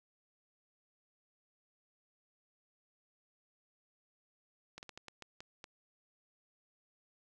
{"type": "slowing click train", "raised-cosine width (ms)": 0.2, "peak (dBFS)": -30, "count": 8, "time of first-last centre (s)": [4.78, 5.642], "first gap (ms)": 49, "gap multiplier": 1.3, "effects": []}